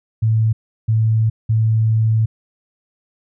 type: tone bursts at uneven times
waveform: sine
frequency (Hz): 110.9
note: A2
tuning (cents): +14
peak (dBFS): -12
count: 3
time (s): 0.22-0.53 / 0.88-1.3 / 1.49-2.26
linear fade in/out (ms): 10
effects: none